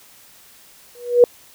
sine tone with exponential growth, 484.5 Hz, B4, 33 cents flat, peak -3 dBFS, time 0.95-1.24 s, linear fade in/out 1 ms, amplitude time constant 61 ms, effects white hiss -48 dBFS RMS until 1.54 s

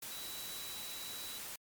sine tone in noise, 3928 Hz, B7, 10 cents flat, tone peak -47 dBFS, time 0.11-1.38 s, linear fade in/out 5 ms, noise white, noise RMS -45 dBFS, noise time 0.02-1.56 s, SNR -5 dB, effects MP3 96 kbps

